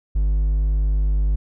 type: tone with hard clipping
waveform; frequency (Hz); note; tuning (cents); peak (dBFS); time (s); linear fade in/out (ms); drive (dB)
triangle; 50.5; G#1; -48; -17; 0.15-1.36; 10; 6
effects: none